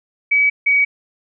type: tone pair in turn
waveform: sine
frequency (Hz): 2279 / 2263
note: C#7 / C#7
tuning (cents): +47 / +35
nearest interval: unison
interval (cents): 12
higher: first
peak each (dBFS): -11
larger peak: neither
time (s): 0.31-0.5 / 0.66-0.85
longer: neither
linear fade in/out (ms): 10
effects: none